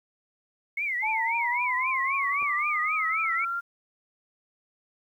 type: tone with vibrato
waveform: sine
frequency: 2150 Hz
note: C7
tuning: 47 cents sharp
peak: -26 dBFS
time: 0.77-3.45 s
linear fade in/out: 5 ms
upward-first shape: triangle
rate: 3.8 Hz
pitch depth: 220 cents each way
type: linear sweep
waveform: sine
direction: up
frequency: 861 to 1396.9 Hz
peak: -27 dBFS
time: 1.02-3.61 s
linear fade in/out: 20 ms
type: clicks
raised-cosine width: 1 ms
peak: -34 / -31 dBFS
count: 2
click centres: 2.419 / 2.428 s
effects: 10-bit